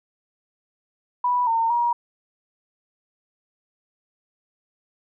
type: tone with pitch steps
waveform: sine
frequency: 983 / 911 / 952 Hz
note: B5 / A#5 / A#5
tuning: -8 / -40 / +36 cents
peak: -18 dBFS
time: 1.24-1.93 s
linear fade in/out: 5 ms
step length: 230 ms
effects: none